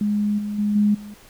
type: tone with level steps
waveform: sine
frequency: 207.7 Hz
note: G#3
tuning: in tune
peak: -18 / -24 / -18 / -14 / -34 dBFS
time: 0.01-1.14 s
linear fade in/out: 2 ms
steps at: 0.38 / 0.58 / 0.75 / 0.94 s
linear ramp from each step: 10 ms
effects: pink hiss -49 dBFS RMS until 1.29 s